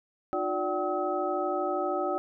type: tone cluster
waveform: sine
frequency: 307.7 / 360.5 / 581 / 763 / 1281 Hz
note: D#4 / F#4 / D5 / G5 / E6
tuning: -19 / -45 / -19 / -47 / -50 cents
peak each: -36 / -32 / -32 / -32 / -34 dBFS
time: 0.33-2.18 s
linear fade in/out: 0 ms
effects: none